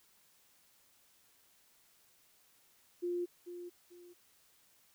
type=tone with echo; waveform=sine; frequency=351.7 Hz; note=F4; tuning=12 cents sharp; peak=-33 dBFS; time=3.02-3.26 s; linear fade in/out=20 ms; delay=440 ms; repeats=2; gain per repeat=-10 dB; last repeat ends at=4.14 s; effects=white hiss -68 dBFS RMS until 4.94 s